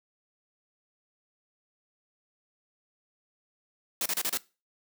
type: noise bursts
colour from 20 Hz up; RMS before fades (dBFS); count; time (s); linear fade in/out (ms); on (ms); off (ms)
white; -29; 5; 4.01-4.374; 2; 48; 31
effects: noise-tail reverb RT60 0.3 s tail -21 dB re dry + high-pass 200 Hz 12 dB/octave